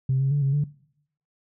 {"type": "tone with pitch steps", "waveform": "sine", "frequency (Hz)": [132.2, 135.5, 144.1, 136.8, 145.8], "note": ["C3", "C#3", "D3", "C#3", "D3"], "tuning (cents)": [18, -39, -33, -23, -12], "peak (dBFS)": -18, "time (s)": [0.09, 0.64], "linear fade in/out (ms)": 5, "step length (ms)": 110, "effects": ["noise-tail reverb RT60 0.7 s tail -21 dB re dry", "tanh soft clip ceiling -15 dBFS"]}